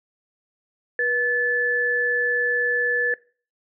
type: tone pair together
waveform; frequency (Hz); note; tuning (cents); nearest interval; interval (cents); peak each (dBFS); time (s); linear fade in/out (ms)
sine; 485.3 / 1736; B4 / A6; -30 / -24; octave + minor seventh; 2206; -26 / -20; 0.99-3.14; 2
effects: noise-tail reverb RT60 0.4 s tail -20 dB re dry

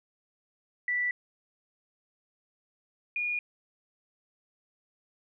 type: tone pair in turn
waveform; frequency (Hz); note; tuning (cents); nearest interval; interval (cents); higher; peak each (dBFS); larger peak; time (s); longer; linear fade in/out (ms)
sine; 1967 / 2438; B6 / D#7; -7 / -36; major third; 371; second; -26 / -28; first; 0.88-1.11 / 3.16-3.39; neither; 2
effects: none

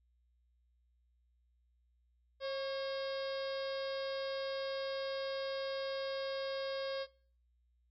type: harmonic tone with a mistuned harmonic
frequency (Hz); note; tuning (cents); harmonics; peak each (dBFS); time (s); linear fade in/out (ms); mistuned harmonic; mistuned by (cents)
540; C#5; -45; 1 / 2 / 3 / 4 / 5 / 6 / 7 / 8 / 9 / 10; -36 / -48 / -49 / -54 / -57 / -52 / -52 / -55 / -51 / -63; 2.4-7.07; 50; 2; +51
effects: noise-tail reverb RT60 0.5 s tail -23 dB re dry + added 60 Hz sine -70 dBFS peak until 7.9 s

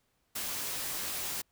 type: noise with comb filter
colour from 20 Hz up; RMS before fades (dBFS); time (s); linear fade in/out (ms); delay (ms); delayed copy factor
white; -36; 0.35-1.42; 10; 19; -0.55
effects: pink hiss -75 dBFS RMS until 1.51 s

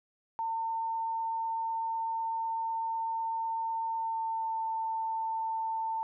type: tone with pitch glide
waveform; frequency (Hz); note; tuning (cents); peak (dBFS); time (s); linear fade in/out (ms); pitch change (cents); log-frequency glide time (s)
sine; 904 to 894.6; A5 to A5; +47 to +28; -30; 0.39-6.03; 0; -19; 3.92-4.62
effects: none

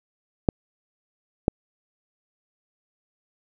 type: clicks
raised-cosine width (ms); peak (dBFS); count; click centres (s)
2; -4; 2; 0.488 / 1.481
effects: none

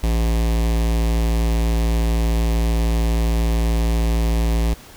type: tone with notch filter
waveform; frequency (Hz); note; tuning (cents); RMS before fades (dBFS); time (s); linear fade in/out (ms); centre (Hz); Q
square; 56.5; A1; +47; -18; 0.03-4.74; 5; 1400; 1.9
effects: pink hiss -43 dBFS RMS until 4.96 s

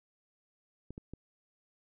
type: clicks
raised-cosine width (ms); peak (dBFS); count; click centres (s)
3; -30; 3; 0.906 / 0.979 / 1.136
effects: none

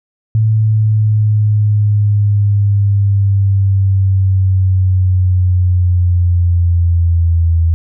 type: linear sweep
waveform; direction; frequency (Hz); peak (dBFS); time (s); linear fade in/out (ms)
sine; down; 110 to 82.41; -8; 0.35-7.74; 0
effects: none

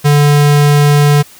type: tone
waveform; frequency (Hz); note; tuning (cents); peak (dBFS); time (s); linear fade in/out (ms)
square; 145.9; D3; -11; -6; 0.04-1.23; 20
effects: white hiss -39 dBFS RMS until 1.39 s

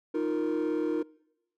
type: chord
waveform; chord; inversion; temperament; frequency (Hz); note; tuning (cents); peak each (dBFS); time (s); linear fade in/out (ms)
triangle; Eb suspended second; none; equal; 311.1 / 349.2 / 466.2; Eb4 / F4 / Bb4; 0 / 0 / 0; -27 / -29 / -29; 0.14-1.03; 10
effects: noise-tail reverb RT60 0.9 s tail -25 dB re dry + tanh soft clip ceiling -20 dBFS

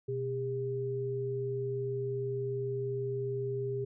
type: tone pair together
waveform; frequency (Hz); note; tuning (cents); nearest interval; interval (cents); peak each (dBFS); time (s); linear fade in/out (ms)
sine; 125.4 / 402.7; B2 / G4; +27 / +47; octave + minor sixth; 2020; -36 / -33; 0.08-3.85; 10
effects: none

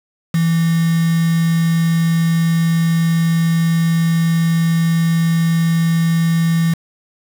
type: tone with quantisation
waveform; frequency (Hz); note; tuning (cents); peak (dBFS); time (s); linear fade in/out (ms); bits
sine; 165.6; E3; +8; -12; 0.34-6.74; 5; 4
effects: none

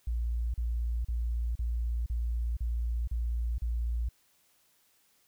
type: tone bursts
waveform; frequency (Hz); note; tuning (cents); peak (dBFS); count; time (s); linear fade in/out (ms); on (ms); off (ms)
sine; 58.27; A#1; 0; -28; 8; 0.07-4.089; 5; 470; 37
effects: white hiss -68 dBFS RMS until 5.27 s

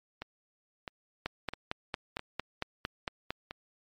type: two click trains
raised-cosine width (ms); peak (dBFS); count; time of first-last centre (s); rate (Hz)
0.3; -16 / -22; 10 / 6; 1.26-3.305 / 0.22-3.509; 4.4 / 1.52
effects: MP3 64 kbps

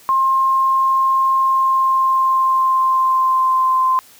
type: tone with pitch glide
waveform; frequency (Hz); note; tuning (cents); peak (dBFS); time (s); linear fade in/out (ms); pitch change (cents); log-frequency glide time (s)
sine; 1063 to 1039.3; C6 to C6; +27 to -12; -12; 0.09-3.99; 0; -39; 1.37-3.84
effects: white hiss -46 dBFS RMS until 4.19 s + high-pass 60 Hz 12 dB/octave

